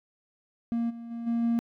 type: tone with level steps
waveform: triangle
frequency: 233.1 Hz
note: A#3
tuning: in tune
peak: -23 / -36 / -31 / -22 / -20 dBFS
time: 0.72-1.59 s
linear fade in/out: 0 ms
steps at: 0.89 / 1.1 / 1.26 / 1.42 s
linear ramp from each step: 20 ms
effects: tanh soft clip ceiling -16 dBFS